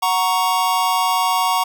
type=chord; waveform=square; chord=F# major; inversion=none; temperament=equal with one note detuned; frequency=740 / 932.3 / 1112.6 Hz; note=F#5 / A#5 / C#6; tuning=0 / 0 / +6 cents; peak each=-22 / -20 / -21 dBFS; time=0.02-1.64 s; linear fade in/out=10 ms; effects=none